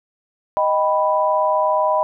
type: chord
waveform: sine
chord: Eb augmented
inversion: none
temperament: equal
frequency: 622.3 / 784 / 987.8 Hz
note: Eb5 / G5 / B5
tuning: 0 / 0 / 0 cents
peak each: -18 / -23 / -18 dBFS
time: 0.57-2.03 s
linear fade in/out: 0 ms
effects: none